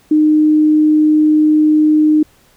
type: tone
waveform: sine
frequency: 306.2 Hz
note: D#4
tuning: 28 cents flat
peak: -7 dBFS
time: 0.11-2.23 s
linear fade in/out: 5 ms
effects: pink hiss -51 dBFS RMS until 2.56 s